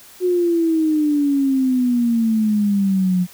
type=exponential sweep; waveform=sine; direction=down; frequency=366.4 to 177.6 Hz; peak=-14 dBFS; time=0.2-3.27 s; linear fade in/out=50 ms; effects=white hiss -44 dBFS RMS until 3.33 s